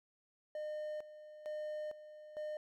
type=tone with tremolo; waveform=triangle; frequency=608 Hz; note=D#5; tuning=40 cents flat; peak=-37 dBFS; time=0.55-2.57 s; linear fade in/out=2 ms; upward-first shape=square; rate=1.1 Hz; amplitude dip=75%; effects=none